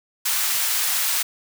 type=high-pass noise; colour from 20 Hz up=white; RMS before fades=-22 dBFS; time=0.25-1.23 s; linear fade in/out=10 ms; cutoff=1000 Hz; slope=12 dB/octave; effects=none